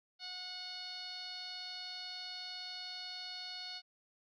10% pulse tone with low-pass filter, 731 Hz, F#5, 21 cents flat, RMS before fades -45 dBFS, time 0.19-3.82 s, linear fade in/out 50 ms, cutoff 4500 Hz, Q 6.7, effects none

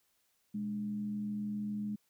sine tone with frequency modulation, 208.1 Hz, G#3, 4 cents sharp, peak -34 dBFS, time 0.54-1.96 s, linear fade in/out 10 ms, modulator 87.4 Hz, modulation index 0.3, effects white hiss -75 dBFS RMS until 2.09 s

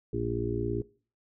harmonic tone, 58 Hz, A#1, 8 cents flat, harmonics 1 / 2 / 4 / 5 / 6 / 7, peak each -38 / -34 / -38 / -37 / -34 / -34 dBFS, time 0.13-0.82 s, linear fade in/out 5 ms, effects noise-tail reverb RT60 0.4 s tail -20 dB re dry

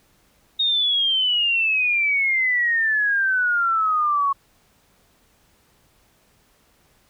sine exponential sweep, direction down, 3739 to 1101 Hz, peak -17 dBFS, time 0.59-4.33 s, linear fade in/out 10 ms, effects pink hiss -60 dBFS RMS until 7.09 s

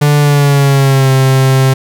45% pulse tone with pitch glide, 146.6 to 132.89 Hz, D3 to C3, -3 to +27 cents, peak -6 dBFS, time 0.01-1.74 s, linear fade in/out 10 ms, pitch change -170 cents, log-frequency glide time 0.19-1.1 s, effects none

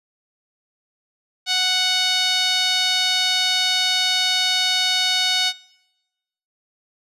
sawtooth tone with band-pass filter, 740 Hz, F#5, in tune, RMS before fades -20 dBFS, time 1.46-5.53 s, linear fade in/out 50 ms, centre 4000 Hz, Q 2.6, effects noise-tail reverb RT60 1.0 s tail -23 dB re dry + resampled to 32000 Hz

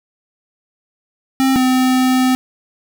square tone pair in turn, 265.2 / 256.9 Hz, C4 / C4, +23 / -32 cents, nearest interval minor second, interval 55 cents, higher first, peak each -12 dBFS, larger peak neither, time 1.4-1.56 / 1.56-2.35 s, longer second, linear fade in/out 0 ms, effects none

